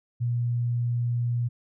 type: tone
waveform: sine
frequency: 120 Hz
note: B2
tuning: 49 cents flat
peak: -23 dBFS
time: 0.2-1.49 s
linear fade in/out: 20 ms
effects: none